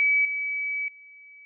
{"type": "tone with level steps", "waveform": "sine", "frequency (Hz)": 2286, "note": "D7", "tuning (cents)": -47, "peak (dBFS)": [-18, -26, -46], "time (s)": [0, 1.45], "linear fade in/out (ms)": 0, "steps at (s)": [0.25, 0.88], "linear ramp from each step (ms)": 2, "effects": []}